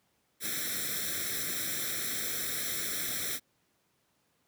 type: noise with comb filter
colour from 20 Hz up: white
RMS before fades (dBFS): -34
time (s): 0.4-3.4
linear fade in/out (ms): 50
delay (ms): 0.53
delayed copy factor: +1
effects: pink hiss -73 dBFS RMS until 4.47 s + high-pass 100 Hz 12 dB/octave